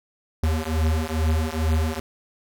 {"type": "beating tone pair", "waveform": "square", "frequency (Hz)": [78, 80.3], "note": ["D#2", "E2"], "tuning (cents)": [5, -45], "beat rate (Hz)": 2.3, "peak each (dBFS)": -24, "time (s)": [0.43, 2], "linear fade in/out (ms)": 5, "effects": []}